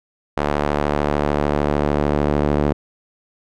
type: tone with band-pass filter sweep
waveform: sawtooth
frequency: 73.4 Hz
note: D2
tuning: in tune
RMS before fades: -19 dBFS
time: 0.37-2.73 s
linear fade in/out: 5 ms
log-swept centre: 790 to 400 Hz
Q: 0.76
effects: none